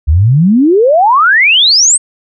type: exponential sweep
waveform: sine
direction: up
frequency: 69.3 to 8620 Hz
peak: -4 dBFS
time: 0.07-1.98 s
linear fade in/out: 20 ms
effects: none